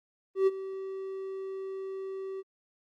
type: tone with ADSR envelope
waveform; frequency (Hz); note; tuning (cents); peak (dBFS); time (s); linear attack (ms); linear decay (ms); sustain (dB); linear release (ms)
triangle; 384.6; G4; -33; -17; 0.35-2.43; 120; 30; -16; 35
effects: Opus 32 kbps